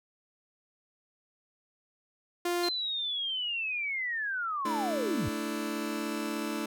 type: tone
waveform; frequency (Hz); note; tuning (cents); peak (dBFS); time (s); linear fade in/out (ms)
sawtooth; 350; F4; +4; -24; 2.45-2.69; 5
type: linear sweep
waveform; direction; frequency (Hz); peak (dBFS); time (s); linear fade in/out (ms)
sine; down; 4186 to 72.5; -30; 2.63-5.29; 5
type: chord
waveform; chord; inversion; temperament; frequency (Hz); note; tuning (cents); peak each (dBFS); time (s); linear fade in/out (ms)
sawtooth; A suspended fourth; none; just; 220 / 293.3 / 330; A3 / D4 / E4; 0 / -2 / +2; -32; 4.65-6.66; 5
effects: none